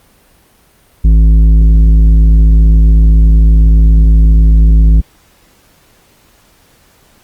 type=tone with tanh clipping; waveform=triangle; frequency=53.9 Hz; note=A1; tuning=35 cents flat; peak=-4 dBFS; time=1.04-5.01 s; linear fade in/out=10 ms; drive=13 dB; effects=pink hiss -48 dBFS RMS until 7.23 s + Opus 32 kbps

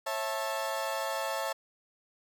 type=chord; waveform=30% pulse; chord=A major; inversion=first; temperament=equal with one note detuned; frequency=545.8 / 659.3 / 880 Hz; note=C#5 / E5 / A5; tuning=-27 / 0 / 0 cents; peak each=-33 dBFS; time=0.06-1.53 s; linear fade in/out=10 ms; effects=none

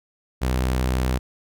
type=tone; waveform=sawtooth; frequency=63.5 Hz; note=B1; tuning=49 cents sharp; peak=-16 dBFS; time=0.41-1.19 s; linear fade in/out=20 ms; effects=none

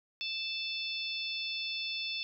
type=harmonic tone; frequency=880 Hz; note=A5; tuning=in tune; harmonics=3 / 4 / 5 / 6; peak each=-38 / -38 / -42 / -42 dBFS; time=0.21-2.23 s; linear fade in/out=0 ms; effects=none

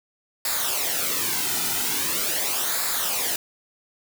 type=noise with flanger; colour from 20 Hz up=white; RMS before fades=-25 dBFS; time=0.45-3.36 s; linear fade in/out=2 ms; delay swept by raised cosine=0.33 to 1.83 ms; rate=0.42 Hz; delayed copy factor=-0.65; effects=none

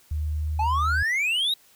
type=tone with pitch glide; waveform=sine; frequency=76.2 to 77.49 Hz; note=D#2 to D#2; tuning=-36 to -7 cents; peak=-24 dBFS; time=0.11-1.03 s; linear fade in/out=5 ms; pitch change=+29 cents; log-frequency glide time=0.35-0.62 s
type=exponential sweep; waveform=triangle; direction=up; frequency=833 to 3902 Hz; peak=-20 dBFS; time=0.59-1.54 s; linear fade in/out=5 ms
effects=white hiss -57 dBFS RMS until 1.75 s

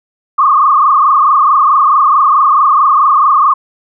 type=tone with frequency modulation; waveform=sine; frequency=1153 Hz; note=D6; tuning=32 cents flat; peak=-5 dBFS; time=0.38-3.54 s; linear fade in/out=10 ms; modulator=24.6 Hz; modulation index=3.5; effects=none

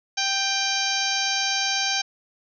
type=harmonic tone with a mistuned harmonic; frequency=784 Hz; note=G5; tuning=in tune; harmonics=1 / 2 / 3 / 4 / 5 / 6 / 7 / 8; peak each=-30 / -30 / -30 / -30 / -30 / -30 / -30 / -30 dBFS; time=0.17-2.02 s; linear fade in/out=10 ms; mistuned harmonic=3; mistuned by=+30 cents; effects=none

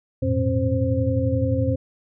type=tone cluster; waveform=sine; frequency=87.2 / 107 / 118.5 / 267.6 / 523 Hz; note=F2 / A2 / A#2 / C4 / C5; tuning=-2 / -48 / +29 / +39 / -1 cents; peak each=-25 dBFS; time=0.22-1.76 s; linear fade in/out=10 ms; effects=none

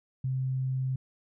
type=tone; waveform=sine; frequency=130.81 Hz; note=C3; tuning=in tune; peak=-27 dBFS; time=0.24-0.96 s; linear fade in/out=5 ms; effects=none

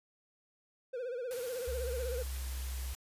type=tone with vibrato; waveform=triangle; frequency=495 Hz; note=B4; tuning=4 cents sharp; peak=-34 dBFS; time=0.93-2.23 s; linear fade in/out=10 ms; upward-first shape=sine; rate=16 Hz; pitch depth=100 cents each way
type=noise; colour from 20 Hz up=white; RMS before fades=-47 dBFS; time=1.31-2.95 s; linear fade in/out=0 ms
type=tone with pitch glide; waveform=sine; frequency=66.5 to 64.23 Hz; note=C2 to C2; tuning=+29 to -31 cents; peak=-36 dBFS; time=1.67-2.94 s; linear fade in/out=10 ms; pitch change=-60 cents; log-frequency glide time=1.9-2.5 s
effects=resampled to 32000 Hz

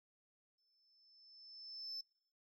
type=tone with exponential growth; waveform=sine; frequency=5274 Hz; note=E8; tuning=in tune; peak=-40 dBFS; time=0.58-2.01 s; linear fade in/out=5 ms; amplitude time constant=310 ms; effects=noise-tail reverb RT60 0.7 s tail -25 dB re dry + tanh soft clip ceiling -40 dBFS

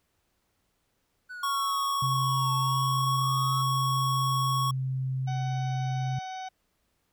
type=linear two-way sweep; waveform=triangle; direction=down then up; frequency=1501 to 880 to 1318 Hz; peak=-36 dBFS; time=1.29-3.63 s; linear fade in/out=20 ms; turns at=2.55 s
type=tone; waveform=square; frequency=1108.7 Hz; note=C#6; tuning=in tune; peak=-27 dBFS; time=1.43-4.71 s; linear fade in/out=5 ms
type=tone with pitch glide; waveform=sine; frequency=132 to 130.56 Hz; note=C3 to C3; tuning=+16 to -3 cents; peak=-27 dBFS; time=2.02-6.19 s; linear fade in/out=5 ms; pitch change=-19 cents; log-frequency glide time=3.92-5.83 s
type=harmonic tone; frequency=751 Hz; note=F#5; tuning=26 cents sharp; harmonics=1 / 2 / 3 / 4 / 5 / 6 / 7 / 8; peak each=-35 / -48 / -49 / -52 / -50 / -58 / -59 / -52 dBFS; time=5.27-6.49 s; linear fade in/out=10 ms
effects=pink hiss -74 dBFS RMS until 7.12 s

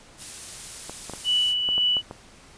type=noise; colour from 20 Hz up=blue; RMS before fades=-35 dBFS; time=0.17-1.55 s; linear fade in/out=50 ms
type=clicks; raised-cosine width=1 ms; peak=-21 dBFS; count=7; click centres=0.896 / 1.097 / 1.136 / 1.689 / 1.78 / 1.968 / 2.111 s
type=tone with tremolo; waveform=sine; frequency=2960 Hz; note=F#7; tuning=in tune; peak=-18 dBFS; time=1.24-2.02 s; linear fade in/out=50 ms; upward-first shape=triangle; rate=2 Hz; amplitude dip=45%
effects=pink hiss -50 dBFS RMS until 2.57 s + resampled to 22050 Hz

